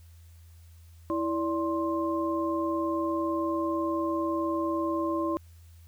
sine tone cluster, 328.9 / 580 / 1053 Hz, E4 / D5 / C6, -4 / -22 / +11 cents, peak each -28 / -33 / -32 dBFS, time 1.1-5.37 s, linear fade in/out 0 ms, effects added 83 Hz sine -49 dBFS peak until 5.87 s + white hiss -64 dBFS RMS until 5.87 s

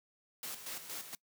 white noise with tremolo, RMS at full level -42 dBFS, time 0.43-1.15 s, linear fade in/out 2 ms, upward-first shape square, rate 4.3 Hz, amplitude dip 60%, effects noise-tail reverb RT60 0.1 s tail -23 dB re dry + high-pass 150 Hz 12 dB/octave

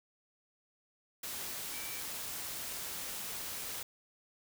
sine tone in noise, 2315 Hz, D7, 25 cents flat, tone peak -48 dBFS, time 1.73-2 s, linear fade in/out 5 ms, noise white, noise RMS -41 dBFS, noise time 1.23-3.83 s, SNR -10 dB, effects none

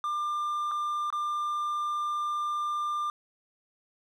triangle tone with dropouts, 1195 Hz, D6, 30 cents sharp, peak -26 dBFS, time 0.04-3.1 s, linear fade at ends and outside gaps 1 ms, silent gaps 0.713-0.716 / 1.103-1.126 s, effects none

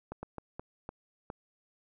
slowing click train, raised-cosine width 1 ms, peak -25 dBFS, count 6, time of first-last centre 0.12-1.301 s, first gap 110 ms, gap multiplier 1.39, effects none

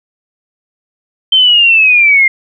sine linear sweep, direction down, 3124 to 2096 Hz, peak -4 dBFS, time 1.32-2.28 s, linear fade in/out 5 ms, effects none

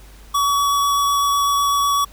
square tone with vibrato, 1133 Hz, C#6, 37 cents sharp, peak -16 dBFS, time 0.34-2.05 s, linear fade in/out 10 ms, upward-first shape triangle, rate 8 Hz, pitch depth 9 cents each way, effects added 50 Hz sine -41 dBFS peak until 2.12 s + pink hiss -48 dBFS RMS until 2.12 s

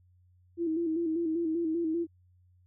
sine tone with vibrato, 328.8 Hz, E4, 4 cents flat, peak -27 dBFS, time 0.57-2.07 s, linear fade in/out 50 ms, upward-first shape square, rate 5.1 Hz, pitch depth 58 cents each way, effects added 90 Hz sine -60 dBFS peak until 2.66 s

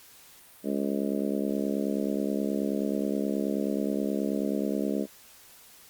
harmonic tone, 69.4 Hz, C#2, 3 cents sharp, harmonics 3 / 4 / 5 / 6 / 7 / 8 / 9, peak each -30 / -31 / -35 / -35 / -38 / -38 / -38 dBFS, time 0.63-5.07 s, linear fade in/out 50 ms, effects white hiss -53 dBFS RMS until 5.89 s + Opus 48 kbps

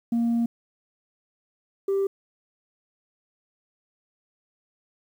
sine tone pair in turn, 233.7 / 392.3 Hz, A#3 / G4, +5 / +1 cents, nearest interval major sixth, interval 896 cents, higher second, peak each -18 / -19 dBFS, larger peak first, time 0.12-0.46 / 1.88-2.07 s, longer first, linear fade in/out 5 ms, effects tanh soft clip ceiling -19 dBFS + 9-bit

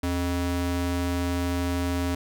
square ring-modulated tone, 174.7 Hz, F3, 1 cent sharp, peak -22 dBFS, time 0.03-2.15 s, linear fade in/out 5 ms, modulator 94 Hz, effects none

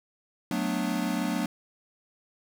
square chord, B minor seventh, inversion second, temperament equal, 185 / 220 / 246.9 / 293.7 Hz, F#3 / A3 / B3 / D4, 0 / 0 / 0 / 0 cents, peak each -33 dBFS, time 0.51-1.46 s, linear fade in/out 2 ms, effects none

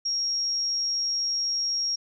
sine tone, 5588 Hz, F8, in tune, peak -24 dBFS, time 0.05-1.96 s, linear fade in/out 10 ms, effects none

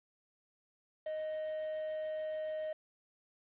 triangle tone, 622.3 Hz, D#5, in tune, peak -34 dBFS, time 1.06-2.73 s, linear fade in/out 5 ms, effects resampled to 8000 Hz + 10-bit

